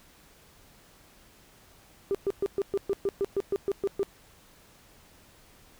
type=tone bursts; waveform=sine; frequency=396 Hz; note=G4; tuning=18 cents sharp; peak=-22 dBFS; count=13; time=2.11-4.031 s; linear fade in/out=0 ms; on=37 ms; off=120 ms; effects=tanh soft clip ceiling -20 dBFS + pink hiss -57 dBFS RMS until 5.79 s